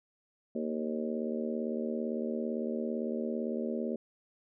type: harmonic tone with a mistuned harmonic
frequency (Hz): 77.78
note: D#2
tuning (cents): 0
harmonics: 3 / 4 / 5 / 6 / 7 / 8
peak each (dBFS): -34 / -43 / -38 / -41 / -40 / -44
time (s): 0.55-3.96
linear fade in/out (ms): 5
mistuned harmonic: 8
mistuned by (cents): -25
effects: none